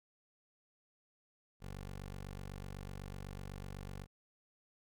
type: tone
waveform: 15% pulse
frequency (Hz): 48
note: G1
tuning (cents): -36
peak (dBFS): -38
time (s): 1.6-4.07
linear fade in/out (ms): 50
effects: none

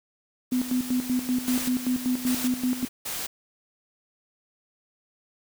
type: noise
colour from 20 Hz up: white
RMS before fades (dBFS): -38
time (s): 0.51-2.89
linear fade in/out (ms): 20
type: tone with tremolo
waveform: sine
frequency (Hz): 251.3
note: B3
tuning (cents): +30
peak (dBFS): -21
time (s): 0.52-2.85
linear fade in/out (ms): 2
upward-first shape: square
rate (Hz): 5.2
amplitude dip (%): 75
type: noise bursts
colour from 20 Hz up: white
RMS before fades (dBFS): -32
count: 3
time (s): 1.47-3.27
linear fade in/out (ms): 10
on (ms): 220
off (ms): 570
effects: none

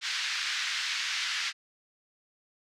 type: band-pass noise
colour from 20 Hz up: pink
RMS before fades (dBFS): -32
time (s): 0.01-1.53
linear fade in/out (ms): 50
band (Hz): 1600 to 5600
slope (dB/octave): 24
effects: none

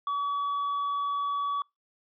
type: tone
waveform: triangle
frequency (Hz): 1138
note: C#6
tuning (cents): +45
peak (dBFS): -25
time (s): 0.07-1.62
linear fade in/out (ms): 2
effects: noise-tail reverb RT60 0.2 s tail -26 dB re dry + resampled to 11025 Hz

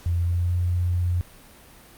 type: tone with pitch glide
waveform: sine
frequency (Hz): 86.1 to 88.42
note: F2 to F2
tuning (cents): -24 to +22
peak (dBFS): -20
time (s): 0.06-1.21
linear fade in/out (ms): 0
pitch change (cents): +46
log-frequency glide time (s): 0.21-0.55
effects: pink hiss -49 dBFS RMS until 1.97 s + Opus 48 kbps

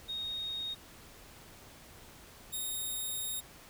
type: tone pair in turn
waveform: sine / 5% pulse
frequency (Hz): 3729 / 3716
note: A#7 / A#7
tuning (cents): 0 / -6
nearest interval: unison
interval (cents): 6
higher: first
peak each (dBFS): -35 / -27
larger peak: second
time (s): 0.08-0.75 / 2.52-3.41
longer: second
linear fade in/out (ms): 20
effects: pink hiss -54 dBFS RMS until 3.69 s

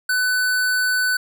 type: tone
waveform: square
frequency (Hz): 1500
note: F#6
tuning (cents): +23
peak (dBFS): -18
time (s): 0.09-1.17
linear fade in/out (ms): 5
effects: none

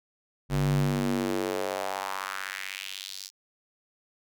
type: tone with high-pass filter sweep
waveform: square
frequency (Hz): 48.04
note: G1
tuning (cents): -34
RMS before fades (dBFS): -30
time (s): 0.49-3.31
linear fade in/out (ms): 50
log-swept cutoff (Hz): 96 to 5300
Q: 2.5
effects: none

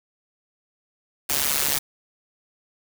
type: noise with amplitude modulation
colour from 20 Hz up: white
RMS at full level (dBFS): -19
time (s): 1.29-1.79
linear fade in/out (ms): 10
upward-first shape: sine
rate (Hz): 142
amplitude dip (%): 95
effects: none

